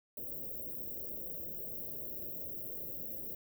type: band-stop noise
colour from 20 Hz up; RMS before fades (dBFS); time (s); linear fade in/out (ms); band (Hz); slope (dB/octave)
white; -42; 0.17-3.35; 5; 640 to 14000; 96
effects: none